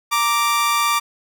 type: tone pair together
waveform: sawtooth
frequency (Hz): 932.4 / 1174.7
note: A#5 / D6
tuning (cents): 0 / 0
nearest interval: major third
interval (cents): 400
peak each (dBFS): -20 / -13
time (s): 0.11-1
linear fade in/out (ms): 20
effects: none